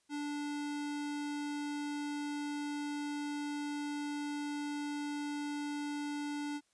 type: tone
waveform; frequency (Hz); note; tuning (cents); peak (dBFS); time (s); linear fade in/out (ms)
square; 291.9; D4; -10; -37; 0.09-6.61; 50
effects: white hiss -75 dBFS RMS until 6.73 s + resampled to 22050 Hz